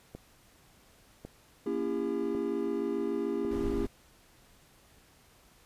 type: click train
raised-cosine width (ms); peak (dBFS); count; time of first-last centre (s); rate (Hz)
2; -28; 4; 0.15-3.45; 0.909
type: chord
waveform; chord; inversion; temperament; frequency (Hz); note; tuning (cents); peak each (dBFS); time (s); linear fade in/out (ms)
triangle; A# diminished seventh; none; just; 233.1 / 279.7 / 335.6 / 402.8; A#3 / C#4 / E4 / G4; 0 / +16 / +31 / +47; -35 / -34 / -33 / -31; 1.66-3.86; 5
type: noise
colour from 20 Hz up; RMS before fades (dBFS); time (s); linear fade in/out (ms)
brown; -37; 3.51-3.87; 5
effects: pink hiss -61 dBFS RMS until 5.65 s + resampled to 32000 Hz